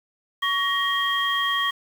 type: tone cluster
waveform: sine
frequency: 1122 / 1882 / 3225 Hz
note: C#6 / A#6 / G7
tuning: +21 / +16 / +48 cents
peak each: -25 dBFS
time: 0.42-1.71 s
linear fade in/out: 10 ms
effects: 7-bit